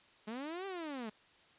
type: linear two-way sweep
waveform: sawtooth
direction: up then down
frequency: 205.7 to 398.1 to 205.7 Hz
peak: -36 dBFS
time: 0.27-1.1 s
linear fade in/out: 10 ms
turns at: 0.66 s
effects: white hiss -64 dBFS RMS until 1.58 s + resampled to 8000 Hz